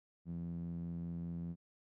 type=tone with band-pass filter; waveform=sawtooth; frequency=85 Hz; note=F2; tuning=46 cents flat; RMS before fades=-42 dBFS; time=0.25-1.56 s; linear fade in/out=50 ms; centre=180 Hz; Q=3.9; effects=none